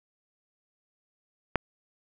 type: click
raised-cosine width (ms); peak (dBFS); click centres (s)
0.5; -8; 1.557
effects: none